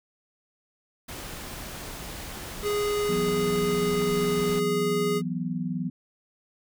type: noise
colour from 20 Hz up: pink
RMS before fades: -38 dBFS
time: 1.08-4.6 s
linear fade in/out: 10 ms
type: tone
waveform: square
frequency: 413.8 Hz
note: G#4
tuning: 6 cents flat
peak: -25 dBFS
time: 2.62-5.22 s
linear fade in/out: 50 ms
type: chord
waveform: sine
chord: E suspended second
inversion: none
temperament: equal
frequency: 164.81 / 185 / 246.9 Hz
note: E3 / F#3 / B3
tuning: 0 / 0 / 0 cents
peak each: -31 / -31 / -32 dBFS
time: 3.09-5.9 s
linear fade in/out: 5 ms
effects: none